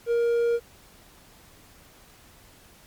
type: tone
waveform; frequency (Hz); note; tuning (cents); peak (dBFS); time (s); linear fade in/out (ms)
triangle; 470; A#4; +14; -18; 0.06-0.6; 50
effects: pink hiss -53 dBFS RMS until 2.86 s + MP3 96 kbps